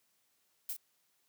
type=noise with echo; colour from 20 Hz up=violet; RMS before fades=-38 dBFS; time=0.69-0.73 s; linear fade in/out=2 ms; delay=36 ms; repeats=1; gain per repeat=-7 dB; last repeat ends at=0.766 s; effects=white hiss -75 dBFS RMS until 1.28 s + high-pass 100 Hz 12 dB/octave